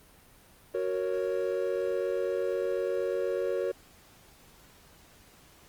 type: chord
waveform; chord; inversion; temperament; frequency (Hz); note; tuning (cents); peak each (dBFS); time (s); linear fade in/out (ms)
triangle; F# major; none; equal; 370 / 466.2 / 554.4; F#4 / A#4 / C#5; 0 / 0 / 0; -30; 0.74-3.72; 10
effects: pink hiss -57 dBFS RMS until 5.68 s + Opus 32 kbps